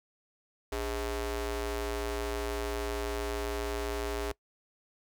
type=ring-modulated tone; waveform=sawtooth; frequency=232.3 Hz; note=A#3; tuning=6 cents flat; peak=-25 dBFS; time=0.72-4.32 s; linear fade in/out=5 ms; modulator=176 Hz; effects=noise-tail reverb RT60 0.1 s tail -22 dB re dry